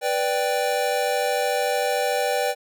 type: chord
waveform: square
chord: G major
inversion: first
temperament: equal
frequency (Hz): 493.9 / 587.3 / 784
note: B4 / D5 / G5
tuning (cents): 0 / 0 / 0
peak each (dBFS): -26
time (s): 0.01-2.55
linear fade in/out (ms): 50
effects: none